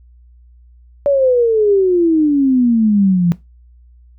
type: exponential sweep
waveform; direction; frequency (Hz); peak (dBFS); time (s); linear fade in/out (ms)
sine; down; 577 to 168.4; -9; 1.06-3.32; 0
effects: noise-tail reverb RT60 0.2 s tail -18 dB re dry + added 60 Hz sine -42 dBFS peak until 4.18 s